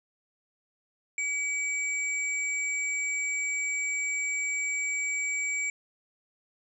sine tone pair together, 2286 / 7376 Hz, D7 / A#8, -47 / -19 cents, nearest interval octave + minor sixth, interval 2028 cents, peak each -28 / -35 dBFS, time 1.18-5.7 s, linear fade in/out 2 ms, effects none

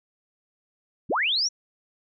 sine linear sweep, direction up, 81.4 to 5950 Hz, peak -21 dBFS, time 1.09-1.49 s, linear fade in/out 20 ms, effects none

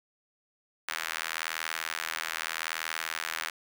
sawtooth tone with high-pass filter, 80.8 Hz, E2, 34 cents flat, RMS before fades -35 dBFS, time 0.88-3.5 s, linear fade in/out 5 ms, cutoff 1600 Hz, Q 1.5, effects none

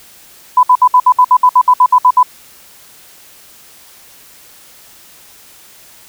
sine tone bursts, 1000 Hz, B5, 21 cents sharp, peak -3 dBFS, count 14, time 0.57-2.23 s, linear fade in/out 5 ms, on 61 ms, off 62 ms, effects white hiss -41 dBFS RMS until 6.08 s

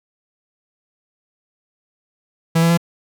45% pulse tone with pitch steps, 164.81 / 167.21 / 169.64 Hz, E3 / E3 / E3, 0 / +25 / +50 cents, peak -12 dBFS, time 2.55-2.775 s, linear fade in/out 10 ms, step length 75 ms, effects none

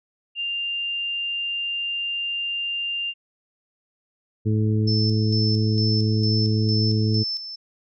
sine tone, 2794 Hz, F7, in tune, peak -24 dBFS, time 0.35-3.14 s, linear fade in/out 50 ms
harmonic tone, 108 Hz, A2, 32 cents flat, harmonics 1 / 2 / 3 / 4, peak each -19 / -25 / -29 / -31 dBFS, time 4.45-7.24 s, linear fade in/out 20 ms
sine tone with tremolo, 5290 Hz, E8, 5 cents sharp, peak -24 dBFS, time 4.87-7.56 s, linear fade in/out 10 ms, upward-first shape square, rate 2.2 Hz, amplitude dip 60%
effects none

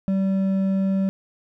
sine tone with hard clipping, 192.8 Hz, G3, 28 cents flat, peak -20 dBFS, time 0.08-1.09 s, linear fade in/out 0 ms, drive 5 dB, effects none

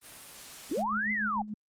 white noise, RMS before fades -46 dBFS, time 0.01-0.84 s, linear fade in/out 50 ms
sine linear two-way sweep, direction up then down, 246.9 to 2093 to 753 Hz, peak -28 dBFS, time 0.71-1.42 s, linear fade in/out 5 ms, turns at 1.12 s
sine tone with tremolo, 211.4 Hz, G#3, 31 cents sharp, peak -32 dBFS, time 0.77-1.54 s, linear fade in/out 5 ms, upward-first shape sine, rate 6.8 Hz, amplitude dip 65%
effects low-pass 12000 Hz 12 dB/octave + Opus 32 kbps

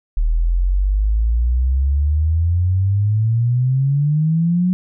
sine exponential sweep, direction up, 38.21 to 185 Hz, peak -13 dBFS, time 0.17-4.73 s, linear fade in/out 0 ms, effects none

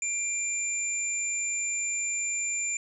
sine tone pair together, 2374 / 7145 Hz, D7 / A8, +18 / +26 cents, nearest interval octave + perfect fifth, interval 1908 cents, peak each -32 / -29 dBFS, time 0.02-2.77 s, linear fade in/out 2 ms, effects none

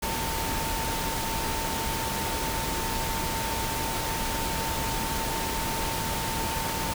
sine tone in noise, 902 Hz, A5, 43 cents sharp, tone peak -33 dBFS, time 0.02-6.94 s, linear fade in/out 10 ms, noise pink, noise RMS -30 dBFS, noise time 0.02-6.94 s, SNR -6 dB, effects none

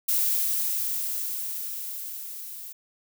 violet noise with level ramp, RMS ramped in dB -23 to -40 dBFS, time 0.08-2.73 s, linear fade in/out 10 ms, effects none

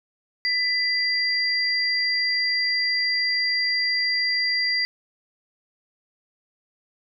sine tone pair together, 1997 / 4750 Hz, B6 / D8, +19 / +19 cents, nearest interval octave + minor third, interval 1500 cents, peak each -23 dBFS, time 0.45-4.85 s, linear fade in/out 0 ms, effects none

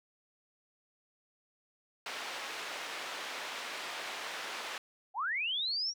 white band-pass noise, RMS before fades -41 dBFS, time 2.06-4.78 s, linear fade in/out 2 ms, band 450 to 3100 Hz, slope 12 dB/octave
sine linear sweep, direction up, 708 to 5760 Hz, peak -31 dBFS, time 5.14-5.94 s, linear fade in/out 50 ms
effects none

